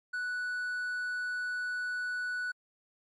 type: tone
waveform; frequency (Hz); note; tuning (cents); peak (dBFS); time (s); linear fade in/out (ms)
triangle; 1480; F#6; 0; -30; 0.13-2.52; 10
effects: MP3 48 kbps